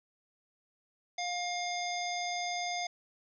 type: harmonic tone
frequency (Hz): 709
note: F5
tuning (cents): +26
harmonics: 1 / 3 / 5 / 7 / 9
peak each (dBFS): -35 / -39 / -42 / -42 / -43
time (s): 1.18-2.87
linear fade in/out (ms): 5
effects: none